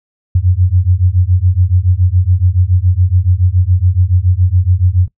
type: beating tone pair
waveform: sine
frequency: 87.4 / 94.5 Hz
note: F2 / F#2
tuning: +2 / +37 cents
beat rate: 7.1 Hz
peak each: -11 dBFS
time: 0.35-5.08 s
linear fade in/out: 5 ms
effects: noise-tail reverb RT60 0.1 s tail -21 dB re dry